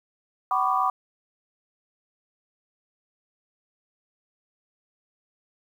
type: tone cluster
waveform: sine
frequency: 758 / 992 / 1128 / 1196 Hz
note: F#5 / B5 / C#6 / D6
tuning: +42 / +7 / +30 / +31 cents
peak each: -26 dBFS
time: 0.51-0.9 s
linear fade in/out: 2 ms
effects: 9-bit